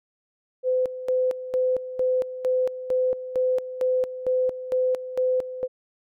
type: tone with tremolo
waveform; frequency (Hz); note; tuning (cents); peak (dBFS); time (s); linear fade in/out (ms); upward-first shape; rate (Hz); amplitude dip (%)
sine; 510; C5; -44; -19; 0.63-5.68; 50; square; 2.2; 75
effects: none